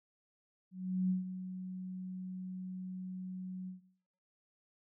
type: tone with ADSR envelope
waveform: sine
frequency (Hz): 185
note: F#3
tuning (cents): 0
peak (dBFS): -27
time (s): 0.71-3.81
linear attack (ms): 390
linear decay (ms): 140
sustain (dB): -12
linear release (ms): 130
effects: noise-tail reverb RT60 0.7 s tail -19 dB re dry